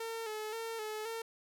sawtooth tone with vibrato, 441.9 Hz, A4, 7 cents sharp, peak -34 dBFS, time 0-1.22 s, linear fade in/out 5 ms, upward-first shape square, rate 1.9 Hz, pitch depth 48 cents each way, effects none

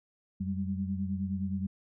sine tone cluster, 89.5 / 191.8 / 201.4 Hz, F2 / G3 / G3, +43 / -37 / +47 cents, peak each -36 / -32 / -38 dBFS, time 0.4-1.67 s, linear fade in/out 10 ms, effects none

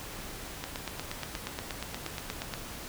click train, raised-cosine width 0.2 ms, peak -17 dBFS, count 17, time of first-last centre 0.64-2.538 s, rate 8.43 Hz, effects pink hiss -42 dBFS RMS until 2.88 s

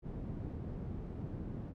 white low-pass noise, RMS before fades -42 dBFS, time 0.02-1.74 s, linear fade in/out 50 ms, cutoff 200 Hz, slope 12 dB/octave, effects none

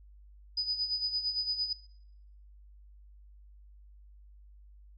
sine tone with tremolo, 4978 Hz, D#8, in tune, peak -27 dBFS, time 0.57-1.73 s, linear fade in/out 5 ms, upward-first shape sine, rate 8.8 Hz, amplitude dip 65%, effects noise-tail reverb RT60 0.8 s tail -21 dB re dry + added 50 Hz sine -52 dBFS peak until 4.97 s

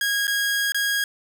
sawtooth tone with dropouts, 1640 Hz, G#6, 22 cents flat, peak -17 dBFS, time 0.01-1.04 s, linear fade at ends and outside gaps 2 ms, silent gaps 0.27-0.278 / 0.721-0.745 s, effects none

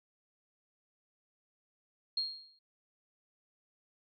sine tone with exponential decay, 4250 Hz, C8, 26 cents sharp, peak -28 dBFS, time 2.17-2.59 s, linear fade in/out 5 ms, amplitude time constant 91 ms, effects none

